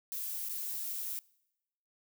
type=noise with dropouts; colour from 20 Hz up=violet; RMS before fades=-38 dBFS; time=0.12-1.19 s; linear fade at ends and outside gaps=0 ms; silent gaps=0.487-0.495 s; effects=noise-tail reverb RT60 0.9 s tail -24 dB re dry